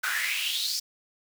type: noise with high-pass filter sweep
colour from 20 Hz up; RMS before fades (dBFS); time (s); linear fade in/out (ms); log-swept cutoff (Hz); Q
pink; -29; 0.03-0.8; 10; 1400 to 5300; 6.1
effects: none